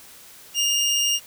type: tone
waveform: 25% pulse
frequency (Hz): 2827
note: F7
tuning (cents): +20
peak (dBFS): -15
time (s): 0.54-1.2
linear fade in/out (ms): 50
effects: white hiss -46 dBFS RMS until 1.26 s